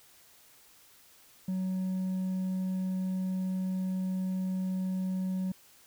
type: tone with hard clipping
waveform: sine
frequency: 186.7 Hz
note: F#3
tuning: 16 cents sharp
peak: -30 dBFS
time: 1.48-5.52 s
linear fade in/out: 5 ms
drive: 2 dB
effects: white hiss -59 dBFS RMS until 5.86 s